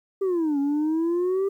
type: exponential two-way sweep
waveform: sine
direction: down then up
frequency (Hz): 398 to 277.2 to 398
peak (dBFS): -18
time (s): 0.21-1.49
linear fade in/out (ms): 10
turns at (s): 0.59
effects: tanh soft clip ceiling -20 dBFS + 10-bit